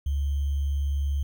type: tone with sample-and-hold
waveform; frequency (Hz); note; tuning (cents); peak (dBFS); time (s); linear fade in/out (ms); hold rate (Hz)
sine; 70.6; C#2; +32; -23; 0.06-1.23; 5; 3150
effects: none